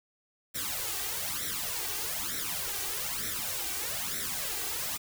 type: noise with flanger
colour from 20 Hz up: white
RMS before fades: -34 dBFS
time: 0.54-4.98 s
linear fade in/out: 20 ms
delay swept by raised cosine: 0.52 to 2.62 ms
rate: 1.1 Hz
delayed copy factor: +0.8
effects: none